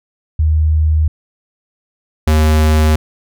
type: tone pair in turn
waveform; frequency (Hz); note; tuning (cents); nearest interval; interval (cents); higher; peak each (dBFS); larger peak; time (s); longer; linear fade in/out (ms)
sine / square; 77.8 / 77.49; D#2 / D#2; 0 / -7; unison; 7; first; -9; neither; 0.39-1.08 / 2.27-2.96; neither; 5
effects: none